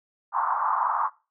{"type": "band-pass noise", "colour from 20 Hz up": "pink", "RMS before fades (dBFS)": -25, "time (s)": [0.32, 1.1], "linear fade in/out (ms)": 50, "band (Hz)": [880, 1200], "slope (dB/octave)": 48, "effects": ["noise-tail reverb RT60 0.3 s tail -20 dB re dry"]}